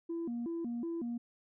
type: tone with vibrato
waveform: sine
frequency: 281.8 Hz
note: C#4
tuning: 29 cents sharp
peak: -33 dBFS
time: 0.09-1.18 s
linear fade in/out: 10 ms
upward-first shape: square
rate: 2.7 Hz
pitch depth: 300 cents each way
effects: tanh soft clip ceiling -32 dBFS